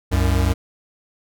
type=tone pair together; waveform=square; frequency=65.05 / 92.5 Hz; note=C2 / F#2; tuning=-9 / 0 cents; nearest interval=tritone; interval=609 cents; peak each=-19 dBFS; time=0.11-0.54 s; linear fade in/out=20 ms; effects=none